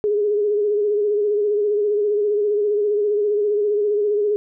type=tone with vibrato; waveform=sine; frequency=415.3 Hz; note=G#4; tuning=in tune; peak=-16 dBFS; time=0.04-4.36 s; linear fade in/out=0 ms; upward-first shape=sine; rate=15 Hz; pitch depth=44 cents each way; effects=none